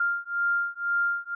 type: beating tone pair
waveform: sine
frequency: 1396.9 / 1398.9 Hz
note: F6 / F6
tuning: 0 / +2 cents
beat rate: 2 Hz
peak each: -27 dBFS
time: 0-1.35 s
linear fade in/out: 5 ms
effects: none